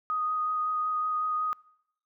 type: tone with vibrato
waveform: sine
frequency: 1245 Hz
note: D#6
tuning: 1 cent sharp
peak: -26 dBFS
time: 0.1-1.53 s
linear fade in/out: 0 ms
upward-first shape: sine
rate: 5.4 Hz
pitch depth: 11 cents each way
effects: noise-tail reverb RT60 0.8 s tail -26 dB re dry